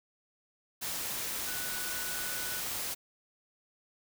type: tone in noise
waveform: sine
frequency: 1480 Hz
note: F#6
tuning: in tune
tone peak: -42 dBFS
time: 1.46-2.61 s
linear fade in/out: 20 ms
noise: white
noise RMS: -36 dBFS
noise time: 0.81-2.95 s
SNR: -9 dB
effects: none